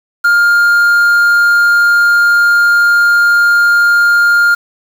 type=tone with quantisation; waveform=triangle; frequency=1407 Hz; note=F6; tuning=12 cents sharp; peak=-4 dBFS; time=0.24-4.55 s; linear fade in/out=10 ms; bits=5; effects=none